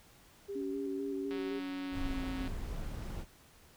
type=tone with vibrato; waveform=sine; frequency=392 Hz; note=G4; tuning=in tune; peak=-37 dBFS; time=0.48-1.6 s; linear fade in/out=20 ms; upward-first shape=square; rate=3.9 Hz; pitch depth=32 cents each way
type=tone with pitch glide; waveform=sine; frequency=279.7 to 265.1 Hz; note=C#4 to C4; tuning=+16 to +23 cents; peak=-37 dBFS; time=0.55-2.48 s; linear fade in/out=10 ms; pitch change=-93 cents; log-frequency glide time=1.86-2.25 s
type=click train; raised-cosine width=0.3 ms; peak=-31 dBFS; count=217; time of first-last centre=1.31-2.478 s; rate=185 Hz
type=noise; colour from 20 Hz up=brown; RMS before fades=-39 dBFS; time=1.91-3.26 s; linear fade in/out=50 ms
effects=pink hiss -61 dBFS RMS until 3.76 s